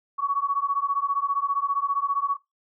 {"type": "beating tone pair", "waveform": "sine", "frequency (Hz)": [1115, 1130], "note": ["C#6", "C#6"], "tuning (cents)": [10, 33], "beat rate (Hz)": 15, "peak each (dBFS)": -25, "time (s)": [0.18, 2.37], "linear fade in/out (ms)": 20, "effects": ["noise-tail reverb RT60 0.2 s tail -21 dB re dry"]}